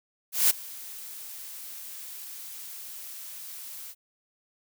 blue noise with ADSR envelope, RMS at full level -19 dBFS, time 0.32-3.95 s, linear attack 180 ms, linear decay 15 ms, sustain -22 dB, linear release 53 ms, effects none

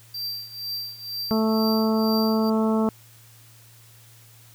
square tone with tremolo, 4699 Hz, D8, in tune, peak -27 dBFS, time 0.14-2.5 s, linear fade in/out 5 ms, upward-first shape triangle, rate 2.1 Hz, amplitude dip 85%
harmonic tone, 220 Hz, A3, in tune, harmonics 1 / 2 / 3 / 4 / 5 / 6, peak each -20 / -26 / -30 / -32 / -34 / -36 dBFS, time 1.31-2.89 s, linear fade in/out 0 ms
effects added 114 Hz sine -51 dBFS peak until 4.54 s + white hiss -53 dBFS RMS until 4.54 s

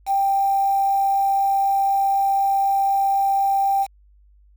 sine tone with quantisation, 787 Hz, G5, 7 cents sharp, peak -16 dBFS, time 0.06-3.87 s, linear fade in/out 50 ms, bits 6, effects added 50 Hz sine -50 dBFS peak until 4.56 s

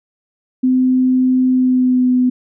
sine tone with pitch glide, 256.2 to 251.4 Hz, C4 to B3, -36 to +31 cents, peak -10 dBFS, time 0.63-2.3 s, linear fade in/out 10 ms, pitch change -33 cents, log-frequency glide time 1.5-2.11 s, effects none

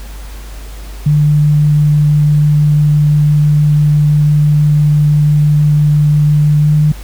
sine tone with pitch glide, 149 to 151.25 Hz, D3 to D#3, +25 to -49 cents, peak -6 dBFS, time 1.06-6.92 s, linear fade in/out 5 ms, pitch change +26 cents, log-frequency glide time 6.62-6.77 s, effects added 50 Hz sine -25 dBFS peak until 7.03 s + pink hiss -36 dBFS RMS until 7.03 s

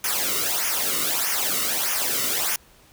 white noise with flanger, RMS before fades -24 dBFS, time 0.04-2.56 s, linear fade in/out 2 ms, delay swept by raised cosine 0.24 to 1.23 ms, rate 1.6 Hz, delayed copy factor -0.75, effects pink hiss -54 dBFS RMS until 2.92 s

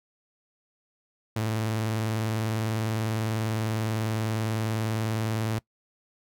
sawtooth tone with vibrato, 110 Hz, A2, in tune, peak -22 dBFS, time 1.36-5.59 s, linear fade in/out 5 ms, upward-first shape sine, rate 20 Hz, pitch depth 72 cents each way, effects noise-tail reverb RT60 0.1 s tail -22 dB re dry

